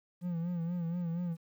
triangle tone with vibrato, 171.6 Hz, F3, 30 cents flat, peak -30 dBFS, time 0.21-1.37 s, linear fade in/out 50 ms, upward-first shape sine, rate 4.2 Hz, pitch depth 70 cents each way, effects 11-bit

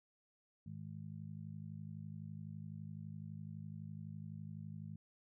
harmonic tone, 51.91 Hz, G#1, in tune, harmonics 2 / 3 / 4, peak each -50 / -48 / -52 dBFS, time 0.66-4.96 s, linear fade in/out 5 ms, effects none

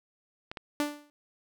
clicks, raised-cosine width 0.3 ms, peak -22 dBFS, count 2, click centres 0.515 / 0.572 s
sawtooth tone with exponential decay, 293.9 Hz, D4, 1 cent sharp, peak -20 dBFS, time 0.8-1.1 s, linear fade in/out 0 ms, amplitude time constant 65 ms
effects none

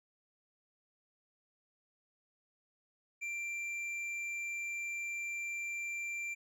triangle tone with hard clipping, 2361 Hz, D7, 9 cents sharp, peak -38 dBFS, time 3.21-6.35 s, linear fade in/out 20 ms, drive 9 dB, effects none

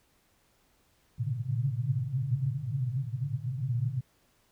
white band-pass noise, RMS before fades -31 dBFS, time 1.18-4.01 s, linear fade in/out 5 ms, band 110 to 140 Hz, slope 96 dB/octave, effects pink hiss -68 dBFS RMS until 4.51 s

